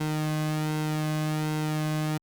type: tone with flanger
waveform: sawtooth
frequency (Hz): 153.9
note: D#3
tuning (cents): -19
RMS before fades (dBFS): -28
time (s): 0-2.18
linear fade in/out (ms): 10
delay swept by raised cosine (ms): 1.7 to 2.22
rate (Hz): 1.3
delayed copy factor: -0.55
effects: Opus 48 kbps